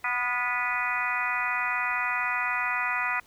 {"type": "harmonic tone with a mistuned harmonic", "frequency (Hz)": 246.9, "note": "B3", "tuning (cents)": 0, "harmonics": [3, 4, 5, 6, 7, 8, 9, 10], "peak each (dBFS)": [-37, -33, -33, -33, -39, -30, -43, -32], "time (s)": [0.04, 3.2], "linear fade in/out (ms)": 5, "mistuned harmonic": 6, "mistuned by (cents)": -37, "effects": ["pink hiss -58 dBFS RMS until 3.26 s"]}